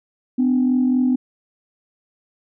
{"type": "tone pair together", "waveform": "sine", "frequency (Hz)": [252.6, 296.8], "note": ["B3", "D4"], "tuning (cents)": [39, 18], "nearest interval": "minor third", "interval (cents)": 279, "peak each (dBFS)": [-14, -23], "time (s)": [0.38, 1.16], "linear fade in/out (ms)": 10, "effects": ["tanh soft clip ceiling -9 dBFS"]}